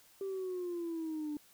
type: linear sweep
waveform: sine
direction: down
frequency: 392.9 to 293.7 Hz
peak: -34 dBFS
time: 0.21-1.37 s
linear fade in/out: 2 ms
effects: tanh soft clip ceiling -33 dBFS + white hiss -63 dBFS RMS until 1.53 s